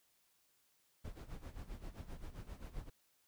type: noise with tremolo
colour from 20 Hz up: brown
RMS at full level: -45 dBFS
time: 1.04-2.9 s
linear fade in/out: 10 ms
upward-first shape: sine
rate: 7.6 Hz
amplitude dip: 80%
effects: white hiss -75 dBFS RMS until 3.27 s